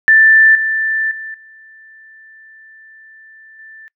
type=tone with level steps; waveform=sine; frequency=1769 Hz; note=A6; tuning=9 cents sharp; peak=-5 / -14 / -25 / -39 / -35 dBFS; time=0.08-3.88 s; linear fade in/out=0 ms; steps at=0.55 / 1.11 / 1.34 / 3.59 s; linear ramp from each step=2 ms; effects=noise-tail reverb RT60 0.1 s tail -24 dB re dry